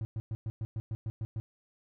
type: tone bursts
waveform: triangle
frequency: 110.6 Hz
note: A2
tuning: 9 cents sharp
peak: -30 dBFS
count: 10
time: 0.01-1.4 s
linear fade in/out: 0 ms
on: 40 ms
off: 110 ms
effects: none